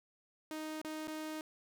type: tone with dropouts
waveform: sawtooth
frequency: 311.1 Hz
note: D#4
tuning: in tune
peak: -36 dBFS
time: 0.51-1.41 s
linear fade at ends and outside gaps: 1 ms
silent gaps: 0.815-0.847 / 1.073-1.08 s
effects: none